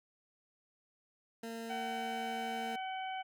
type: tone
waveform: 20% pulse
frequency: 228.3 Hz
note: A#3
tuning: 36 cents flat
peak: -36 dBFS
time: 1.43-2.76 s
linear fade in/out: 5 ms
type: harmonic tone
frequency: 757 Hz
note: F#5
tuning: 39 cents sharp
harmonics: 1 / 2 / 3 / 4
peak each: -38 / -48 / -48 / -49 dBFS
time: 1.69-3.23 s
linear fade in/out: 20 ms
effects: none